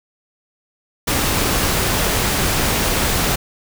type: noise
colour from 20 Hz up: pink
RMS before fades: -18 dBFS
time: 1.07-3.36 s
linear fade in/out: 10 ms
effects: none